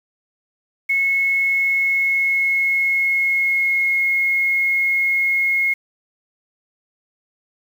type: tone with pitch glide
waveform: sine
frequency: 2188 to 2160 Hz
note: C#7 to C#7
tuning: -23 to -45 cents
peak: -15 dBFS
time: 0.89-5.74 s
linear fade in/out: 10 ms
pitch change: -22 cents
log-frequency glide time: 1.1-4.01 s
effects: 7-bit